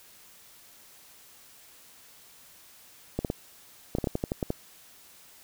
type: clicks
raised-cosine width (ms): 2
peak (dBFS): -14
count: 12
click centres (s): 3.19 / 3.248 / 3.301 / 3.951 / 3.985 / 4.042 / 4.072 / 4.154 / 4.239 / 4.319 / 4.428 / 4.504
effects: white hiss -54 dBFS RMS until 5.43 s